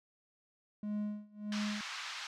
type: tone with tremolo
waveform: triangle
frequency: 209 Hz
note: G#3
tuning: 11 cents sharp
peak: -31 dBFS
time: 0.83-1.81 s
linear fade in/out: 2 ms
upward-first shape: sine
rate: 1.6 Hz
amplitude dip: 95%
type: band-pass noise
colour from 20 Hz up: pink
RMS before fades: -43 dBFS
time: 1.52-2.27 s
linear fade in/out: 2 ms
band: 1100 to 5800 Hz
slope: 24 dB/octave
effects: none